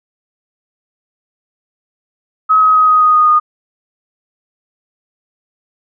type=tone with pitch steps; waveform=sine; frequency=1276 / 1267.9 / 1259.9 / 1251.9 / 1244 / 1236.1 / 1228.3 Hz; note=D#6 / D#6 / D#6 / D#6 / D#6 / D#6 / D#6; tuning=+43 / +32 / +21 / +10 / -1 / -12 / -23 cents; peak=-6 dBFS; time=2.49-3.4 s; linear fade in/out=20 ms; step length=130 ms; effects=none